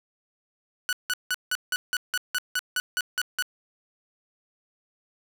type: tone bursts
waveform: sawtooth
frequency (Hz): 1480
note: F#6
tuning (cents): 0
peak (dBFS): -20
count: 13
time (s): 0.89-3.424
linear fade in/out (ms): 0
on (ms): 38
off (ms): 170
effects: 10-bit